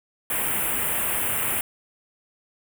white band-stop noise, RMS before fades -25 dBFS, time 0.3-1.61 s, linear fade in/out 2 ms, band 3000 to 8500 Hz, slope 48 dB/octave, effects none

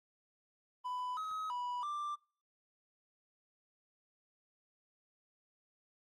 triangle tone with pitch steps, 997 / 1272 / 981 / 1181 Hz, B5 / D#6 / B5 / D6, +16 / +38 / -12 / +9 cents, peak -35 dBFS, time 0.84-2.16 s, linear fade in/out 20 ms, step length 330 ms, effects noise-tail reverb RT60 0.4 s tail -25 dB re dry + Opus 24 kbps

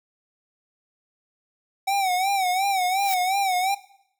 square tone with vibrato, 760 Hz, F#5, 46 cents sharp, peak -21 dBFS, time 1.87-3.75 s, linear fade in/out 10 ms, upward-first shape sine, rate 2.8 Hz, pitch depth 93 cents each way
blue noise with exponential growth, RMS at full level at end -27 dBFS, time 2.84-3.14 s, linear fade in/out 0 ms, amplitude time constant 65 ms
effects noise-tail reverb RT60 0.7 s tail -18 dB re dry

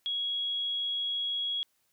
sine tone, 3322 Hz, G#7, in tune, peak -29 dBFS, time 0.06-1.63 s, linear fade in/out 0 ms, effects white hiss -73 dBFS RMS until 1.92 s

